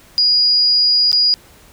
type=tone with dropouts; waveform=sine; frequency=4888 Hz; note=D#8; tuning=32 cents flat; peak=-10 dBFS; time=0.18-1.34 s; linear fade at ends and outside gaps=0 ms; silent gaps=1.116-1.129 s; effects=pink hiss -46 dBFS RMS until 1.72 s